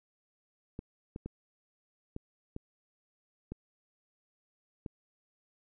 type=clicks; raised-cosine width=3 ms; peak=-26 dBFS; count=7; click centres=0.791 / 1.161 / 1.26 / 2.164 / 2.564 / 3.52 / 4.862 s; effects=none